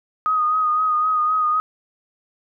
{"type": "tone with vibrato", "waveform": "sine", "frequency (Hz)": 1246, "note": "D#6", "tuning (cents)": 2, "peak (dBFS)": -16, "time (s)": [0.26, 1.6], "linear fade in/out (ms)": 0, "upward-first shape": "sine", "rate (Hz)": 3.9, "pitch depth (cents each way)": 31, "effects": []}